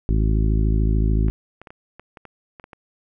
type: harmonic tone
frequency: 53.6 Hz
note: A1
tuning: 45 cents flat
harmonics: 1 / 2 / 3 / 4 / 5 / 6 / 7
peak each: -17 / -23 / -27 / -29 / -31 / -33 / -34 dBFS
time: 0.09-1.3 s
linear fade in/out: 0 ms
type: clicks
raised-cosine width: 0.5 ms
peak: -25 dBFS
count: 10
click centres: 1.283 / 1.616 / 1.672 / 1.705 / 1.996 / 2.172 / 2.253 / 2.598 / 2.641 / 2.732 s
effects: none